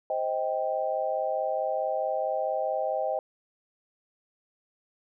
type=chord; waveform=sine; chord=C minor; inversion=none; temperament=just; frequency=523.3 / 627.9 / 784.9 Hz; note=C5 / Eb5 / G5; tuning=0 / +16 / +2 cents; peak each=-31 / -29 / -31 dBFS; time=0.1-3.19 s; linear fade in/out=2 ms; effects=none